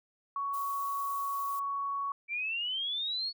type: tone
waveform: sine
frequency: 1117 Hz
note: C#6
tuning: 13 cents sharp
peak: -31 dBFS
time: 0.36-2.12 s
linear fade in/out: 2 ms
type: noise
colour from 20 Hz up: violet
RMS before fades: -46 dBFS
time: 0.53-1.6 s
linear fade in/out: 10 ms
type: exponential sweep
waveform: sine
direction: up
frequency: 2313 to 4435 Hz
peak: -31 dBFS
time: 2.28-3.33 s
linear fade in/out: 50 ms
effects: none